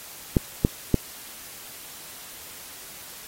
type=clicks; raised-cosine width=3 ms; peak=-4 dBFS; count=3; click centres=0.368 / 0.649 / 0.943 s; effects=white hiss -42 dBFS RMS until 3.27 s + AAC 48 kbps